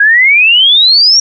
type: exponential sweep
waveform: sine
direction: up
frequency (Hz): 1617 to 5710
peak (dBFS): -3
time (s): 0-1.2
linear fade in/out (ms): 5
effects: none